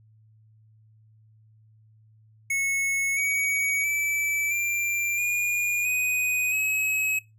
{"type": "tone with pitch steps", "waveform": "square", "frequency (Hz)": [2197, 2254, 2312, 2371, 2432, 2495, 2559], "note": ["C#7", "C#7", "D7", "D7", "D#7", "D#7", "D#7"], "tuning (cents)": [-16, 28, -28, 16, -40, 4, 48], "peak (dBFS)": -24, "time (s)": [2.5, 7.19], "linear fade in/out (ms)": 5, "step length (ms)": 670, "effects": ["noise-tail reverb RT60 0.2 s tail -20 dB re dry", "added 109 Hz sine -54 dBFS peak until 7.38 s"]}